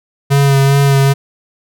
square tone with vibrato, 138.59 Hz, C#3, in tune, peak -8 dBFS, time 0.3-1.14 s, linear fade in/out 20 ms, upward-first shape sine, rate 2.5 Hz, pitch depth 22 cents each way, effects none

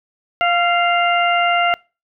harmonic tone with a mistuned harmonic, 698.5 Hz, F5, in tune, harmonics 1 / 2 / 3 / 4, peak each -16 / -19 / -21 / -22 dBFS, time 0.41-1.74 s, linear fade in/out 0 ms, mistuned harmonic 2, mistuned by -27 cents, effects noise-tail reverb RT60 0.3 s tail -25 dB re dry

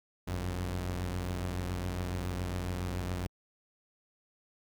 sawtooth tone pair together, 48.65 / 90.1 Hz, G1 / F#2, -12 / -45 cents, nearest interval major seventh, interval 1067 cents, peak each -35 / -30 dBFS, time 0.27-3.27 s, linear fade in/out 10 ms, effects Opus 48 kbps

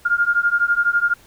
sine beating tone pair, 1405 / 1417 Hz, F6 / F6, +10 / +25 cents, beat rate 12 Hz, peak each -18 / -18 dBFS, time 0.05-1.14 s, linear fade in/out 10 ms, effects pink hiss -50 dBFS RMS until 1.26 s

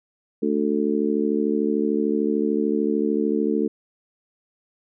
harmonic tone, 73.42 Hz, D2, in tune, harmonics 3 / 4 / 5 / 6, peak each -24 / -24 / -26 / -25 dBFS, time 0.42-3.68 s, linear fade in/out 10 ms, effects none

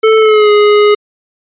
square tone with pitch glide, 440 to 416.7 Hz, A4 to G#4, 0 to +6 cents, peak -5 dBFS, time 0.03-0.95 s, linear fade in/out 10 ms, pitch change -94 cents, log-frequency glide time 0.18-0.51 s, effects resampled to 8000 Hz

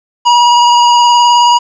square tone with vibrato, 960 Hz, B5, 49 cents flat, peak -5 dBFS, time 0.25-1.59 s, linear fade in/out 20 ms, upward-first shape square, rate 19 Hz, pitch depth 14 cents each way, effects resampled to 16000 Hz + 7-bit

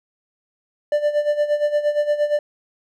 triangle tone with tremolo, 591 Hz, D5, 11 cents sharp, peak -12 dBFS, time 0.92-2.39 s, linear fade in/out 2 ms, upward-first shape sine, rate 8.6 Hz, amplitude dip 75%, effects none

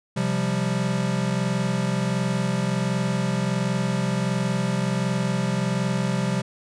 square chord, C suspended fourth, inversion none, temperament equal, 130.81 / 174.61 / 196 Hz, C3 / F3 / G3, 0 / 0 / 0 cents, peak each -27 dBFS, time 0.16-6.42 s, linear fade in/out 10 ms, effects resampled to 22050 Hz

